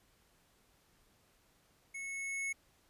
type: tone with level ramp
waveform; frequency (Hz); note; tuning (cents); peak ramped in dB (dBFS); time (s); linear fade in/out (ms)
square; 2196; C#7; -17; -42 to -35; 1.94-2.53; 10
effects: pink hiss -70 dBFS RMS until 2.89 s + resampled to 32000 Hz